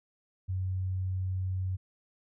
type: tone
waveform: sine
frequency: 93.3 Hz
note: F#2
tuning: 15 cents sharp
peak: -29 dBFS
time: 0.48-1.77 s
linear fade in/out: 20 ms
effects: none